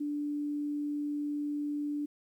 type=tone; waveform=sine; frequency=292.9 Hz; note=D4; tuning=5 cents flat; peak=-31 dBFS; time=0-2.06 s; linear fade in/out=10 ms; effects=11-bit